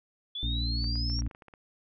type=exponential sweep; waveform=sine; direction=up; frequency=3400 to 5650 Hz; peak=-33 dBFS; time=0.35-1.21 s; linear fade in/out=5 ms
type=harmonic tone; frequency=58.27 Hz; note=A#1; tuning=in tune; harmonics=1 / 2 / 4 / 5; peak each=-29 / -35 / -41 / -43 dBFS; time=0.43-1.28 s; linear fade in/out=0 ms
type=clicks; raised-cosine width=0.5 ms; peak=-35 dBFS; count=11; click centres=0.843 / 0.956 / 1.099 / 1.191 / 1.221 / 1.265 / 1.312 / 1.349 / 1.422 / 1.483 / 1.538 s
effects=none